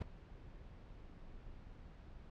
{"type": "noise with ADSR envelope", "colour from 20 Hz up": "brown", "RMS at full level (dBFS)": -36, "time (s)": [0, 2.3], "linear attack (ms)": 20, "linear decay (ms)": 6, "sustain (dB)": -18, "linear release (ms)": 6, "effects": ["low-pass 4000 Hz 12 dB/octave"]}